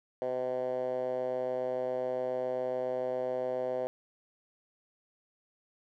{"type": "tone with band-pass filter", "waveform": "10% pulse", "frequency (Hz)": 127.2, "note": "C3", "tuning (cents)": -48, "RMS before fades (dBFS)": -33, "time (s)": [0.22, 3.87], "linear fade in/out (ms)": 0, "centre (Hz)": 560, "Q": 4.4, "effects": []}